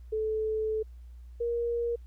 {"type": "tone pair in turn", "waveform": "sine", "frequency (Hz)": [435.4, 471.3], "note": ["A4", "A#4"], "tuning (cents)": [-18, 19], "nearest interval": "minor second", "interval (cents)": 137, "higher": "second", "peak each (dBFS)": [-27, -27], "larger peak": "neither", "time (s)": [[0.12, 0.83], [1.4, 1.96]], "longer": "first", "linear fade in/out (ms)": 10, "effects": ["added 60 Hz sine -44 dBFS peak until 2.06 s", "pink hiss -72 dBFS RMS until 2.06 s"]}